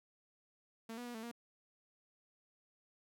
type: tone with pitch steps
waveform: sawtooth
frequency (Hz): 226.1 / 243.3 / 241.3 / 222.3 / 236.1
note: A3 / B3 / B3 / A3 / A#3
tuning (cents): +47 / -26 / -40 / +18 / +22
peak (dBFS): -40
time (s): 0.89-1.315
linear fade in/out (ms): 5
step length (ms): 85
effects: none